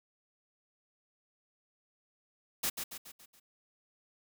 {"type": "noise with echo", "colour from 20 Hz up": "white", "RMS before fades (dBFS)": -32, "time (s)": [2.63, 2.7], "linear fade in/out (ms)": 10, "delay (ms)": 140, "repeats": 5, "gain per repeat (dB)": -6, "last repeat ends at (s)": 3.4, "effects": []}